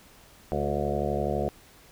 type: harmonic tone with a mistuned harmonic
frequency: 72 Hz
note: D2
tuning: 34 cents flat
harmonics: 1 / 2 / 3 / 5 / 6 / 7 / 8 / 9 / 10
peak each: -34 / -34 / -34 / -34 / -34 / -34 / -34 / -34 / -34 dBFS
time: 0.52-1.49 s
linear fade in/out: 0 ms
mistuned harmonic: 5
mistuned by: -19 cents
effects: pink hiss -54 dBFS RMS until 1.91 s